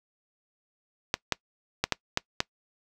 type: clicks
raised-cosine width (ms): 0.2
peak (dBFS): -6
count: 6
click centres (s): 1.141 / 1.323 / 1.84 / 1.923 / 2.174 / 2.404
effects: noise-tail reverb RT60 0.1 s tail -23 dB re dry